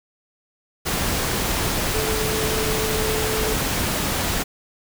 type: tone in noise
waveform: sine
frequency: 435.6 Hz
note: A4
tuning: 17 cents flat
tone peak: -25 dBFS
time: 1.93-3.55 s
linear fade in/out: 20 ms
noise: pink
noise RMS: -23 dBFS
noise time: 0.85-4.44 s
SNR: -5 dB
effects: none